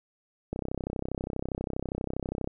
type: click train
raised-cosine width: 2 ms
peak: -18 dBFS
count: 64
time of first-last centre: 0.53-2.474 s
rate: 32.4 Hz
effects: none